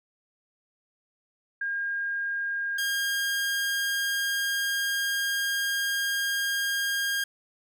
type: tone pair in turn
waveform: sine / sawtooth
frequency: 1616 / 1616 Hz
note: G#6 / G#6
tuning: -48 / -48 cents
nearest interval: unison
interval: 0 cents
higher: neither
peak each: -27 / -22 dBFS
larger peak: second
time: 1.61-2.78 / 2.78-7.24 s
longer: second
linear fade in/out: 5 ms
effects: none